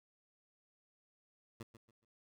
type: tone with echo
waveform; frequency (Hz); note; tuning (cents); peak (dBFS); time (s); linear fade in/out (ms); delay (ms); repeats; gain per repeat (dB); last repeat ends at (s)
15% pulse; 114.1; A#2; -37; -38; 1.6-1.63; 5; 140; 3; -11; 2.05
effects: none